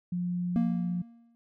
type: tone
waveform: sine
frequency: 177.2 Hz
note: F3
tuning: 25 cents sharp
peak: -28 dBFS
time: 0.12-1.02 s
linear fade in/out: 5 ms
type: tone with exponential decay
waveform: triangle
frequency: 233.1 Hz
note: A#3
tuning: in tune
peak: -20 dBFS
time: 0.56-1.35 s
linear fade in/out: 0 ms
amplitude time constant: 170 ms
effects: none